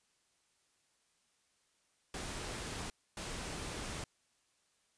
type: noise bursts at uneven times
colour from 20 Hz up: pink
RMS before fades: -42 dBFS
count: 2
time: 2.14-2.9 / 3.17-4.04 s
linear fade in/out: 2 ms
effects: white hiss -75 dBFS RMS until 4.97 s + resampled to 22050 Hz